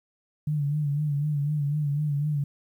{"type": "tone with vibrato", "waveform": "sine", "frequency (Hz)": 146.83, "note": "D3", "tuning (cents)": 0, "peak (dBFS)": -23, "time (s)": [0.47, 2.44], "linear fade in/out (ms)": 5, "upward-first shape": "sine", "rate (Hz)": 4, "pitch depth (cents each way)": 62, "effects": ["10-bit"]}